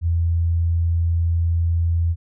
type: tone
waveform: sine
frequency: 84.1 Hz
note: E2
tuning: 35 cents sharp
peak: -16 dBFS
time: 0.01-2.16 s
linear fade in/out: 50 ms
effects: none